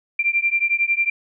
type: beating tone pair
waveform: sine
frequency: 2363 / 2374 Hz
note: D7 / D7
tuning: +10 / +18 cents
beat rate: 11 Hz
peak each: -20 dBFS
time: 0.19-1.1 s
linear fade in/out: 5 ms
effects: none